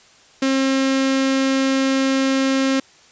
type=tone with notch filter; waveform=sawtooth; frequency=267.8 Hz; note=C4; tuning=40 cents sharp; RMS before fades=-18 dBFS; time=0.42-2.8 s; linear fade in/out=5 ms; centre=860 Hz; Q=1.9; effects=white hiss -50 dBFS RMS until 3.11 s + resampled to 16000 Hz